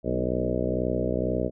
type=harmonic tone with a mistuned harmonic; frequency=62.1 Hz; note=B1; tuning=10 cents sharp; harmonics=1 / 2 / 3 / 4 / 5 / 6 / 7 / 8 / 9 / 10; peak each=-33 / -33 / -33 / -33 / -33 / -33 / -33 / -33 / -33 / -33 dBFS; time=0.03-1.51 s; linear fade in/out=50 ms; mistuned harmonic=4; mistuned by=-25 cents; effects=none